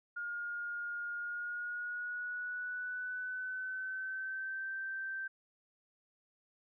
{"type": "tone with pitch glide", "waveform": "sine", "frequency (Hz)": [1422, 1559.7], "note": ["F6", "G6"], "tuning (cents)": [31, -9], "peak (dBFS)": -37, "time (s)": [0.16, 5.28], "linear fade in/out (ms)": 10, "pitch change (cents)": 160, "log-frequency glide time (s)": [1.16, 4.7], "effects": []}